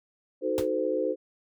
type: chord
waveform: sine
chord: D# diminished seventh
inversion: none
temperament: equal with one note detuned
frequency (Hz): 311.1 / 370 / 440 / 514.6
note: D#4 / F#4 / A4 / C5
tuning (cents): 0 / 0 / 0 / -29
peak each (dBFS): -32 / -32 / -31 / -28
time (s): 0.41-1.16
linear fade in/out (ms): 50
type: noise with exponential decay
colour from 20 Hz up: pink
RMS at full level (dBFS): -30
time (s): 0.58-0.69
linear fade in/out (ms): 0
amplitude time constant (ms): 22
effects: none